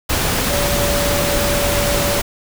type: tone in noise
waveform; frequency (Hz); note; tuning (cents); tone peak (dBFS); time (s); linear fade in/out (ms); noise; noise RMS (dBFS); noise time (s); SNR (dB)
sine; 575; D5; -37; -20; 0.5-2.2; 10; pink; -18; 0.09-2.22; -5
effects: none